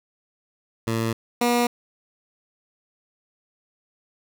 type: tone pair in turn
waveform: 15% pulse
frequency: 113.4 / 240.7 Hz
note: A#2 / B3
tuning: -47 / -44 cents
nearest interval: octave + minor second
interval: 1303 cents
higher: second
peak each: -16 / -12 dBFS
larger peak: second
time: 0.87-1.13 / 1.41-1.67 s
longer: neither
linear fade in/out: 5 ms
effects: none